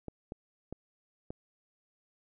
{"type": "clicks", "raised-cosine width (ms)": 2, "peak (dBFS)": -26, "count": 4, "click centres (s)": [0.083, 0.321, 0.726, 1.305], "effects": []}